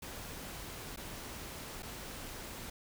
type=noise with dropouts; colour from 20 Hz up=pink; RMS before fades=-45 dBFS; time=0.02-2.7 s; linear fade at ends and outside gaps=5 ms; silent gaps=0.962-0.972 / 1.824-1.829 s; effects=none